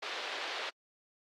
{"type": "band-pass noise", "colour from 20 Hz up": "white", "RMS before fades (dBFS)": -40, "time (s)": [0.02, 0.7], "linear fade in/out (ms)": 10, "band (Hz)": [400, 3900], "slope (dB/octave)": 24, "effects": ["AAC 48 kbps"]}